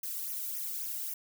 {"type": "noise with flanger", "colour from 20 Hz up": "violet", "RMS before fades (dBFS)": -37, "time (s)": [0.03, 1.14], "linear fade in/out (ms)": 5, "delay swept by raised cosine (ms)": [0.23, 1.23], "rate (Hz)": 3.7, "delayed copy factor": -0.9, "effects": []}